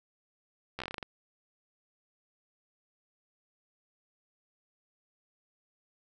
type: slowing click train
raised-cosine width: 0.3 ms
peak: -21 dBFS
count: 10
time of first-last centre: 0.79-1.028 s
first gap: 13 ms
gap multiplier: 1.17
effects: none